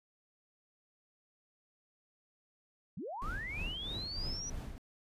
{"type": "linear sweep", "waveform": "sine", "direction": "up", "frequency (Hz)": [130.81, 5920], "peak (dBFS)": -39, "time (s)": [2.97, 4.5], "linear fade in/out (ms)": 5}
{"type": "noise with tremolo", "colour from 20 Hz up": "brown", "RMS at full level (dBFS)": -39, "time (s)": [3.22, 4.78], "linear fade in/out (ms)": 0, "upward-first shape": "triangle", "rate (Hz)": 3.1, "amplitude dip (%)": 65}
{"effects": ["resampled to 32000 Hz"]}